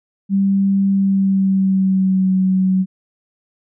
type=tone with pitch glide; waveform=sine; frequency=196 to 187.8 Hz; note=G3 to F#3; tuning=0 to +26 cents; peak=-12 dBFS; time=0.29-2.86 s; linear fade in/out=50 ms; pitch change=-74 cents; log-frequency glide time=0.9-2.33 s; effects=none